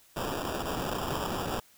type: noise with sample-and-hold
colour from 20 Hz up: white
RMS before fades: -33 dBFS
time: 0.16-1.6 s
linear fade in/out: 5 ms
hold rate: 2100 Hz
effects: white hiss -60 dBFS RMS until 1.77 s